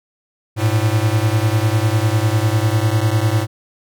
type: beating tone pair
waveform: square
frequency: 104.9 / 114.9 Hz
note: G#2 / A#2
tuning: +18 / -25 cents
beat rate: 10 Hz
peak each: -17 / -18 dBFS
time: 0.56-3.47 s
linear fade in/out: 50 ms
effects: none